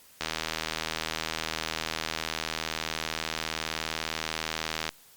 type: click train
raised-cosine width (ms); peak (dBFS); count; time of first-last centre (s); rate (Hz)
0.2; -12; 375; 0.21-4.891; 79.9
effects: white hiss -56 dBFS RMS until 5.16 s + Opus 48 kbps